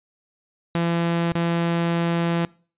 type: tone with dropouts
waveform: sawtooth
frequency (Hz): 169.3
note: E3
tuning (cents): +46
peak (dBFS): -16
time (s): 0.75-2.45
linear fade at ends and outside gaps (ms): 0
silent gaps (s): 1.32-1.352
effects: noise-tail reverb RT60 0.4 s tail -23 dB re dry + resampled to 8000 Hz